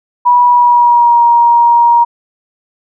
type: tone with pitch glide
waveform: sine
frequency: 974 to 944.1 Hz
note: B5 to A#5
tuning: -24 to +22 cents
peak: -4 dBFS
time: 0.25-2.05 s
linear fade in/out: 20 ms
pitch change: -54 cents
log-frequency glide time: 0.45-1.22 s
effects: none

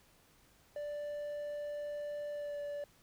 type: tone with pitch glide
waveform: triangle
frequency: 587 to 579.6 Hz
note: D5 to D5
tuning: -1 to -23 cents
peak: -36 dBFS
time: 0.76-2.84 s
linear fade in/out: 2 ms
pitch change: -22 cents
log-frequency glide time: 2.32-2.59 s
effects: pink hiss -66 dBFS RMS until 3.02 s

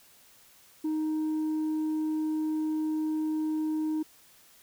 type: tone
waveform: sine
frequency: 311.1 Hz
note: D#4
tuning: in tune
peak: -24 dBFS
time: 0.84-4.03 s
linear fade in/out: 10 ms
effects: tanh soft clip ceiling -26 dBFS + white hiss -58 dBFS RMS until 4.62 s

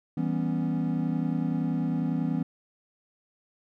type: chord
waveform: triangle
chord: C# half-diminished seventh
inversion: first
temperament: equal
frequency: 164.81 / 196 / 246.9 / 277.2 Hz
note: E3 / G3 / B3 / C#4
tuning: 0 / 0 / 0 / 0 cents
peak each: -27 / -32 / -28 / -30 dBFS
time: 0.17-2.43 s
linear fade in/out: 5 ms
effects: none

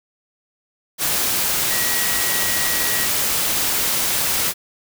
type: tone in noise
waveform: sine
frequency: 1914 Hz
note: A#6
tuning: 45 cents sharp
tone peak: -27 dBFS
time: 1.68-3.09 s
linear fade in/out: 50 ms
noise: white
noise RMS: -20 dBFS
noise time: 0.98-4.54 s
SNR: -10 dB
effects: none

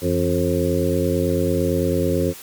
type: harmonic tone with a mistuned harmonic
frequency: 89 Hz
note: F2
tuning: 33 cents sharp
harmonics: 1 / 2 / 3 / 4 / 5 / 6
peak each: -24 / -24 / -24 / -24 / -24 / -24 dBFS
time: 0.01-2.34 s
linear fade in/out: 50 ms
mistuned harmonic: 2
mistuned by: -93 cents
effects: white hiss -39 dBFS RMS until 2.42 s + MP3 96 kbps

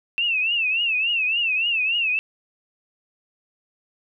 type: tone with vibrato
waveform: sine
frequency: 2671 Hz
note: E7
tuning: 22 cents sharp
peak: -19 dBFS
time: 0.18-2.19 s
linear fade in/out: 0 ms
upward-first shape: triangle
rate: 3.5 Hz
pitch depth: 150 cents each way
effects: none

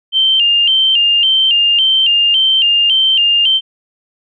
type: tone with vibrato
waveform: sine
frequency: 2960 Hz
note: F#7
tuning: in tune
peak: -8 dBFS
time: 0.12-3.61 s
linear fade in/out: 50 ms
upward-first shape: square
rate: 1.8 Hz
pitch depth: 89 cents each way
effects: none

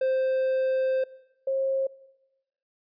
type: tone pair in turn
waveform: triangle / sine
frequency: 523.3 / 536.2 Hz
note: C5 / C5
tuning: 0 / +42 cents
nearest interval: unison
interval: 42 cents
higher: second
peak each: -20 / -23 dBFS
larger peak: first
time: 0.01-1.04 / 1.47-1.87 s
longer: first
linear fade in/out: 5 ms
effects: noise-tail reverb RT60 1.0 s tail -21 dB re dry + resampled to 11025 Hz

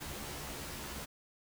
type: noise with comb filter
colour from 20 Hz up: pink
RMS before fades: -43 dBFS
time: 0-1.06 s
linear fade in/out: 20 ms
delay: 14 ms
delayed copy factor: +0.9
effects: none

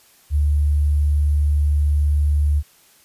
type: tone with sample-and-hold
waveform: sine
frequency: 73.42 Hz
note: D2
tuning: in tune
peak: -14 dBFS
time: 0.3-2.63 s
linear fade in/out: 50 ms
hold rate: 11025 Hz
effects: white hiss -53 dBFS RMS until 3.04 s + resampled to 32000 Hz

